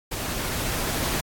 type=noise with level ramp; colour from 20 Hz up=pink; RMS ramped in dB=-30 to -26 dBFS; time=0.11-1.21 s; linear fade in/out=10 ms; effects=AAC 64 kbps